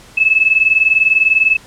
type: tone pair together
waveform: sine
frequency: 2600 / 2620 Hz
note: E7 / E7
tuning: -24 / -11 cents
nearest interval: unison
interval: 13 cents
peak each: -11 / -13 dBFS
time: 0.17-1.57 s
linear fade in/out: 10 ms
effects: pink hiss -41 dBFS RMS until 1.66 s + low-pass 10000 Hz 12 dB/octave